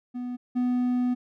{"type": "tone pair in turn", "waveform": "triangle", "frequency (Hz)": [246.9, 248], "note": ["B3", "B3"], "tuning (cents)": [0, 7], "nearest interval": "unison", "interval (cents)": 7, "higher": "second", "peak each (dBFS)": [-28, -20], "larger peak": "second", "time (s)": [[0.14, 0.37], [0.55, 1.15]], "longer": "second", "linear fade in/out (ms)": 20, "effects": []}